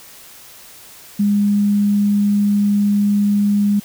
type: tone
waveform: sine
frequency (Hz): 204.3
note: G#3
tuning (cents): -28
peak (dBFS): -12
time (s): 1.19-3.8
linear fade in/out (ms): 10
effects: white hiss -41 dBFS RMS until 3.84 s